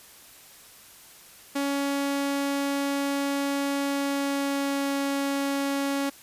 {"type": "tone with pitch glide", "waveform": "sawtooth", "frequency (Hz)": [280, 278.2], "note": ["C#4", "C#4"], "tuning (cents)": [18, 6], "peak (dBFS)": -21, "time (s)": [1.55, 6.1], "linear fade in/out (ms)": 10, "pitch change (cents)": -12, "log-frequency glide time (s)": [3.83, 4.95], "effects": ["white hiss -50 dBFS RMS until 6.22 s", "resampled to 32000 Hz"]}